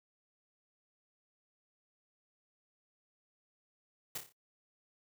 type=noise with echo; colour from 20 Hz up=white; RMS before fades=-39 dBFS; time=4.15-4.18 s; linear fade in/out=5 ms; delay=29 ms; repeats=5; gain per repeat=-6 dB; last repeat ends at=4.325 s; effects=noise-tail reverb RT60 0.1 s tail -24 dB re dry